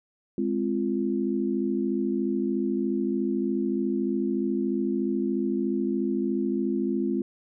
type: chord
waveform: sine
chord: F minor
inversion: first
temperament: equal with one note detuned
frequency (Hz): 207.7 / 261.6 / 344.8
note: Ab3 / C4 / F4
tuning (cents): 0 / 0 / -22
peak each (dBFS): -28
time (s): 0.38-7.22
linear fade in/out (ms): 2
effects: none